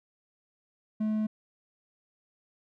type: tone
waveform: triangle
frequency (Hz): 215.5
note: A3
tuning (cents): -36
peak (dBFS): -24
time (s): 1-1.27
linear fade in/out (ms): 10
effects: none